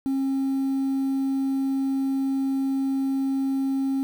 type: tone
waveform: sine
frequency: 269.8 Hz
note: C#4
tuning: 47 cents flat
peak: -19 dBFS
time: 0.06-4.03 s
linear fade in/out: 0 ms
effects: tanh soft clip ceiling -21 dBFS + 8-bit